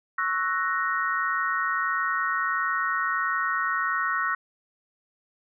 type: chord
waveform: sine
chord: F# dominant seventh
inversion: second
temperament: equal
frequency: 1108.7 / 1318.5 / 1480 / 1864.7 Hz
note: C#6 / E6 / F#6 / A#6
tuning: 0 / 0 / 0 / 0 cents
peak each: -29 dBFS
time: 0.18-4.35 s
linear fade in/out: 5 ms
effects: none